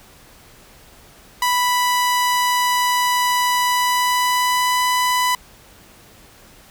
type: tone with pitch glide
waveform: sawtooth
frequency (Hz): 987.8 to 996.4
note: B5 to B5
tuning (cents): 0 to +15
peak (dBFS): -12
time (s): 1.42-5.35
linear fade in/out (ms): 2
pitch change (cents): +15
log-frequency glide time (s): 3.63-4.81
effects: pink hiss -47 dBFS RMS until 6.7 s